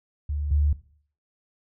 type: tone pair in turn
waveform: sine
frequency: 73.42 / 73.42 Hz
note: D2 / D2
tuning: 0 / 0 cents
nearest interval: unison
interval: 0 cents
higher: neither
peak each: -25 / -18 dBFS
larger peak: second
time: 0.29-0.51 / 0.51-0.73 s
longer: neither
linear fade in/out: 5 ms
effects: noise-tail reverb RT60 0.5 s tail -17 dB re dry